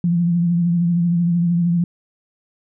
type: tone with vibrato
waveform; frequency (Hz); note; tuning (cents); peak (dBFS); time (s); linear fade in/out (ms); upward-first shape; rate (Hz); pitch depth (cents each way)
sine; 172.1; F3; -25; -14; 0.04-1.84; 2; triangle; 13; 49
effects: none